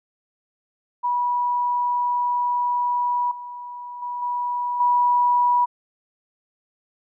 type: tone with level steps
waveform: sine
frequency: 975 Hz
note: B5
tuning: 23 cents flat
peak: -19 / -32 / -26 / -22 / -15 dBFS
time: 1.03-5.66 s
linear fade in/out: 20 ms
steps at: 3.31 / 4.02 / 4.22 / 4.8 s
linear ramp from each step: 5 ms
effects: none